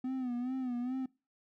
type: tone with vibrato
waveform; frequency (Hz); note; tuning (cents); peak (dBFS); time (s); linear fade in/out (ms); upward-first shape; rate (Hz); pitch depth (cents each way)
triangle; 251.6; B3; +32; -31; 0.04-1.06; 5; sine; 2.4; 78
effects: noise-tail reverb RT60 0.3 s tail -23 dB re dry